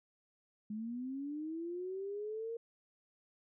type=linear sweep; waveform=sine; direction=up; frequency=207.7 to 466.2 Hz; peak=-38 dBFS; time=0.7-2.57 s; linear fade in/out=5 ms; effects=none